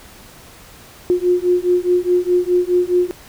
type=beating tone pair; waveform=sine; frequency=355.2 / 360 Hz; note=F4 / F#4; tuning=+29 / -47 cents; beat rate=4.8 Hz; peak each=-16 dBFS; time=1.1-3.11 s; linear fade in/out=0 ms; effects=pink hiss -42 dBFS RMS until 3.28 s

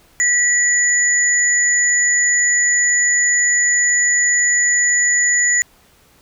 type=tone pair together; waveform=sine; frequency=1947 / 6938 Hz; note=B6 / A8; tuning=-25 / -25 cents; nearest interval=octave + minor seventh; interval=2200 cents; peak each=-15 dBFS; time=0.2-5.62 s; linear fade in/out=0 ms; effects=pink hiss -52 dBFS RMS until 6.21 s

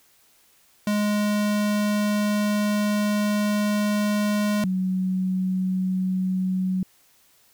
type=tone pair in turn; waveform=square / sine; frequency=208.1 / 186.22 Hz; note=G#3 / F#3; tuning=+4 / +11 cents; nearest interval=major second; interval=193 cents; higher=first; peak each=-21 dBFS; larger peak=neither; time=0.87-4.64 / 4.64-6.83 s; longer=first; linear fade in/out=2 ms; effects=white hiss -59 dBFS RMS until 7.53 s

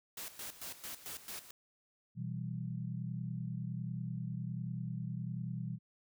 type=noise with tremolo; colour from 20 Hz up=white; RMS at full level=-44 dBFS; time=0.17-1.51 s; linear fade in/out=5 ms; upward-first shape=square; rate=4.5 Hz; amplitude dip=75%
type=chord; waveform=sine; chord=E minor; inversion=second; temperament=equal with one note detuned; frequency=123.47 / 164.81 / 194.87 Hz; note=B2 / E3 / G3; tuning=0 / 0 / -10 cents; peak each=-40 / -41 / -44 dBFS; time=2.15-5.79 s; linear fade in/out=50 ms
effects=none

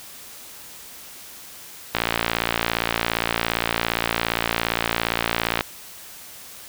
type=click train; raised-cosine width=0.3 ms; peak=-3 dBFS; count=211; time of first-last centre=1.95-5.609 s; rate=57.4 Hz; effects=white hiss -41 dBFS RMS until 6.68 s

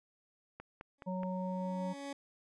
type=click train; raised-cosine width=0.5 ms; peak=-31 dBFS; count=4; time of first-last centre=0.6-1.233 s; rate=4.74 Hz
type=tone with exponential growth; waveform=20% pulse; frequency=280 Hz; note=C#4; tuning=18 cents sharp; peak=-34 dBFS; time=0.98-2.13 s; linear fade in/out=5 ms; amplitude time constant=250 ms
type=harmonic tone; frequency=184.9 Hz; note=F#3; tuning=1 cent flat; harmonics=1 / 3 / 5; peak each=-36 / -41 / -43 dBFS; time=1.06-1.94 s; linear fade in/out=20 ms
effects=resampled to 22050 Hz

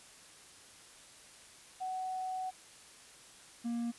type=tone pair in turn; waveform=sine / triangle; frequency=747 / 235.3 Hz; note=F#5 / A#3; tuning=+16 / +16 cents; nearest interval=octave + minor sixth; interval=2000 cents; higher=first; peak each=-35 / -31 dBFS; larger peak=second; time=1.8-2.51 / 3.64-3.92 s; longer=first; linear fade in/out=20 ms; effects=white hiss -56 dBFS RMS until 3.98 s + resampled to 24000 Hz

